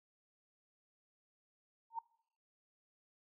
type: tone with exponential growth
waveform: sine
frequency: 915 Hz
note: A#5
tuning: 32 cents flat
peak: -33 dBFS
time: 1.9-1.99 s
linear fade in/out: 5 ms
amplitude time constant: 19 ms
effects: noise-tail reverb RT60 0.7 s tail -24 dB re dry